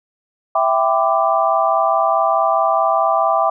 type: chord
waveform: sine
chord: E minor seventh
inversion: none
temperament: equal with one note detuned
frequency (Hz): 659.3 / 784 / 1006.8 / 1174.7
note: E5 / G5 / B5 / D6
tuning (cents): 0 / 0 / +33 / 0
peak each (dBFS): -17 / -18 / -22 / -18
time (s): 0.55-3.5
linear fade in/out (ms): 5
effects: none